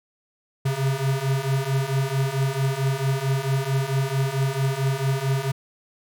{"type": "beating tone pair", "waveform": "square", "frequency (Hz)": [132.5, 137], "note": ["C3", "C#3"], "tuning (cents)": [22, -20], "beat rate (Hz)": 4.5, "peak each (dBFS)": [-26, -24], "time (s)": [0.65, 5.52], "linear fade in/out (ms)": 10, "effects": []}